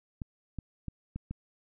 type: clicks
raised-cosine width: 5 ms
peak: -24 dBFS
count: 5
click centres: 0.218 / 0.587 / 0.883 / 1.16 / 1.31 s
effects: none